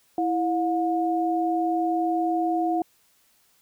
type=tone pair together; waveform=sine; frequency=329.6 / 718.4 Hz; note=E4 / F5; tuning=0 / +49 cents; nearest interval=octave + minor second; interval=1349 cents; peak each=-24 dBFS; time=0.18-2.82 s; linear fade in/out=2 ms; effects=white hiss -63 dBFS RMS until 3.61 s